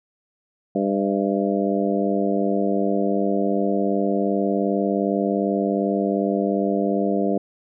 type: harmonic tone with a mistuned harmonic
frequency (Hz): 99.8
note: G2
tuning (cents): +32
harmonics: 2 / 3 / 4 / 5 / 6 / 7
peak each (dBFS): -23 / -25 / -26 / -27 / -28 / -28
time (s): 0.75-7.38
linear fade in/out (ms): 5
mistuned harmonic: 7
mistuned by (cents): -43
effects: none